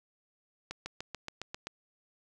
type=accelerating click train; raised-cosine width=0.2 ms; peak=-21 dBFS; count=8; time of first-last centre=0.71-1.67 s; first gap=150 ms; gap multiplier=0.97; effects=none